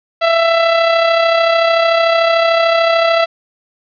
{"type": "tone with amplitude modulation", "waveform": "sawtooth", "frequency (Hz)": 666, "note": "E5", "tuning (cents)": 18, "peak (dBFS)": -4, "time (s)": [0.21, 3.26], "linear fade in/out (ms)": 20, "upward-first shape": "sine", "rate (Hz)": 33.5, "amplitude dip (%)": 40, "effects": ["resampled to 11025 Hz", "7-bit"]}